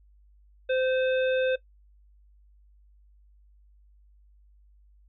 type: harmonic tone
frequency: 517 Hz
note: C5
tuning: 21 cents flat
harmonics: 1 / 3 / 5 / 7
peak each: -23 / -33 / -37 / -40 dBFS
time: 0.69-1.56 s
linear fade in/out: 10 ms
effects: noise-tail reverb RT60 0.1 s tail -18 dB re dry + added 50 Hz sine -55 dBFS peak until 5.08 s